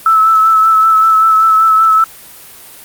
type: tone with vibrato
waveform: sine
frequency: 1309 Hz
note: E6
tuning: 13 cents flat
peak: -5 dBFS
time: 0.06-2.04 s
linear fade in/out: 2 ms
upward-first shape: sine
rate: 5.2 Hz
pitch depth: 22 cents each way
effects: white hiss -35 dBFS RMS until 2.84 s + Opus 32 kbps